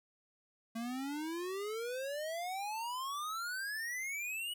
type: exponential sweep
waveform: square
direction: up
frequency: 224.3 to 2960 Hz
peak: -38 dBFS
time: 0.75-4.54 s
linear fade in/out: 10 ms
effects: none